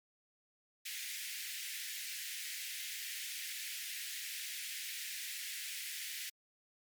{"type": "high-pass noise", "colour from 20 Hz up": "pink", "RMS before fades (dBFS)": -43, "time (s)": [0.85, 6.3], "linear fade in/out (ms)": 10, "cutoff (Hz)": 1800, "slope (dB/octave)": 48, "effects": ["MP3 96 kbps"]}